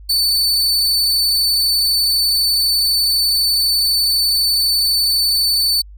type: tone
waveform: 40% pulse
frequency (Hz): 4508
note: C#8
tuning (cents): +28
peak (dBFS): -12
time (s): 0.09-5.82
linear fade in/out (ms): 10
effects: added 50 Hz sine -35 dBFS peak until 5.97 s